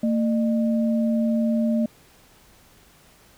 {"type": "tone pair together", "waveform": "sine", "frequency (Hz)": [226.8, 605.5], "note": ["A#3", "D#5"], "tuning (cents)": [-47, -47], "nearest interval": "octave + perfect fourth", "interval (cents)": 1700, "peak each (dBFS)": [-19, -28], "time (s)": [0.03, 1.86], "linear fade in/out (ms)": 5, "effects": ["pink hiss -54 dBFS RMS until 3.37 s"]}